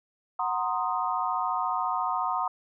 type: chord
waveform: sine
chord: C half-diminished seventh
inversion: second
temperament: equal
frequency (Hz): 740 / 932.3 / 1046.5 / 1244.5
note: Gb5 / Bb5 / C6 / Eb6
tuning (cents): 0 / 0 / 0 / 0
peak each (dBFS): -31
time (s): 0.39-2.48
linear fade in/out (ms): 5
effects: none